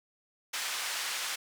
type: band-pass noise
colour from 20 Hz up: pink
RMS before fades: -35 dBFS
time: 0.53-1.36 s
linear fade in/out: 10 ms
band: 1400 to 9800 Hz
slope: 12 dB/octave
effects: none